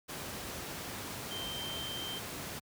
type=tone in noise; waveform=sine; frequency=3133 Hz; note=G7; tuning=2 cents flat; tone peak=-39 dBFS; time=1.3-2.2 s; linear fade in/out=20 ms; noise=pink; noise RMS=-41 dBFS; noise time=0.08-2.6 s; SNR=-1 dB; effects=high-pass 80 Hz 12 dB/octave